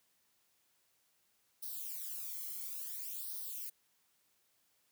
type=noise with flanger; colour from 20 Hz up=violet; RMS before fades=-43 dBFS; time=1.62-3.7 s; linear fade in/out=10 ms; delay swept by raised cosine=0.2 to 0.96 ms; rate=0.58 Hz; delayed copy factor=+0.95; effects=white hiss -75 dBFS RMS until 4.91 s + high-pass 60 Hz 12 dB/octave